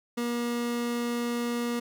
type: tone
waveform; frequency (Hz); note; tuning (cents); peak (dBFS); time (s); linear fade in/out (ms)
30% pulse; 238.5; A#3; +40; -25; 0.17-1.8; 10
effects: none